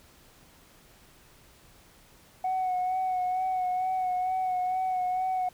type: tone with vibrato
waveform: sine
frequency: 740 Hz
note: F#5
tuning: in tune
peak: -24 dBFS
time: 2.44-5.49 s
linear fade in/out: 5 ms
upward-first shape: sine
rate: 2.2 Hz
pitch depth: 26 cents each way
effects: tanh soft clip ceiling -23 dBFS + pink hiss -57 dBFS RMS until 5.53 s